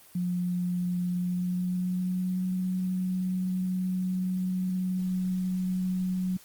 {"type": "tone with pitch glide", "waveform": "sine", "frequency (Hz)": [178.3, 184.48], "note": ["F3", "F#3"], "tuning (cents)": [36, -5], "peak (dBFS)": -26, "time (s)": [0.15, 6.37], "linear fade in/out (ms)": 5, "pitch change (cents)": 59, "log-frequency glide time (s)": [1.12, 2.46], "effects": ["white hiss -54 dBFS RMS until 6.44 s", "Opus 24 kbps"]}